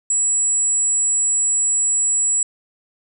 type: tone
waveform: sine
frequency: 7800 Hz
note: B8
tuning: 23 cents flat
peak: -15 dBFS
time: 0.1-2.43 s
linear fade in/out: 2 ms
effects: none